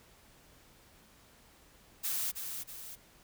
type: noise with echo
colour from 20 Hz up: blue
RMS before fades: -34 dBFS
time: 2.03-2.32 s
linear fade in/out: 20 ms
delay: 320 ms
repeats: 2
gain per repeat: -6 dB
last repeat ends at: 2.96 s
effects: pink hiss -61 dBFS RMS until 3.23 s